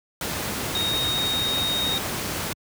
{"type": "tone in noise", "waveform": "sine", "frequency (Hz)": 3729, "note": "A#7", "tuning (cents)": 0, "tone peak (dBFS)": -23, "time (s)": [0.75, 1.98], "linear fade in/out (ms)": 2, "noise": "pink", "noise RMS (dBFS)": -28, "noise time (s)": [0.21, 2.53], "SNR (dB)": 2, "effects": ["high-pass 80 Hz 12 dB/octave"]}